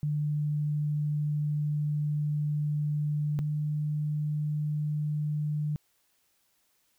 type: tone pair in turn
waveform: sine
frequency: 148.9 / 150.02 Hz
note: D3 / D3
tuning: +24 / +37 cents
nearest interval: unison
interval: 13 cents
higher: second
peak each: -26 / -27 dBFS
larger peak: first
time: 0.03-3.39 / 3.39-5.76 s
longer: first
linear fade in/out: 0 ms
effects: white hiss -71 dBFS RMS until 6.98 s